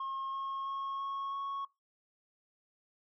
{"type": "tone with pitch steps", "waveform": "sine", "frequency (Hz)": [1077, 1083.9, 1090.8, 1097.7, 1104.7], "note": ["C6", "C#6", "C#6", "C#6", "C#6"], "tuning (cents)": [50, -39, -28, -17, -6], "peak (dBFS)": -33, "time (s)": [0, 1.65], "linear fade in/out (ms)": 5, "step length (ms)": 330, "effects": ["noise-tail reverb RT60 0.2 s tail -21 dB re dry", "tanh soft clip ceiling -34 dBFS"]}